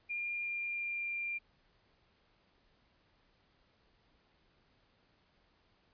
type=tone with pitch glide; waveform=sine; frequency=2404 to 2385 Hz; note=D7 to D7; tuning=+40 to +26 cents; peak=-35 dBFS; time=0.09-1.39 s; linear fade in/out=20 ms; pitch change=-14 cents; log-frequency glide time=0.4-1.11 s; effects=pink hiss -71 dBFS RMS until 5.93 s + resampled to 11025 Hz